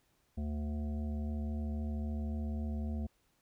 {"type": "harmonic tone with a mistuned harmonic", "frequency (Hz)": 73.9, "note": "D2", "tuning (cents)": 11, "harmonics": [1, 3, 5, 7, 9, 10], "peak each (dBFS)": [-35, -39, -54, -55, -54, -59], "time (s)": [0.37, 3.07], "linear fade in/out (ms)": 10, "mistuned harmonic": 1, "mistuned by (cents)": 29, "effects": ["pink hiss -74 dBFS RMS until 3.41 s"]}